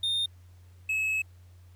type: tone pair in turn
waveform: triangle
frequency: 3652 / 2582 Hz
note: A#7 / E7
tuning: -36 / -37 cents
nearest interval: tritone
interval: 601 cents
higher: first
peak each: -24 dBFS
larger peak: neither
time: 0.03-0.26 / 0.89-1.22 s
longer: second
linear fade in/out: 5 ms
effects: added 89 Hz sine -50 dBFS peak until 1.75 s + pink hiss -66 dBFS RMS until 1.75 s